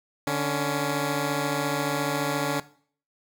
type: tone pair together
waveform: 10% pulse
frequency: 146.83 / 279.3 Hz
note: D3 / C#4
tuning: 0 / +13 cents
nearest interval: major seventh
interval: 1113 cents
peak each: -19 dBFS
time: 0.27-2.6 s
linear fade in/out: 2 ms
effects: noise-tail reverb RT60 0.5 s tail -18 dB re dry